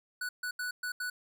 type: tone bursts at uneven times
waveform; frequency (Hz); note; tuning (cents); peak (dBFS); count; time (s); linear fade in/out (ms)
square; 1480; F#6; 0; -34; 5; 0.21-0.29 / 0.43-0.51 / 0.59-0.71 / 0.83-0.92 / 1-1.1; 5
effects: none